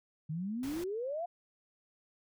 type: exponential sweep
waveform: sine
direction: up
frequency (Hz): 148.4 to 720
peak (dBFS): -34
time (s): 0.29-1.26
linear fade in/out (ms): 10
type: noise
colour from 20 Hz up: pink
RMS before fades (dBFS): -47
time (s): 0.63-0.84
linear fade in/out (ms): 2
effects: none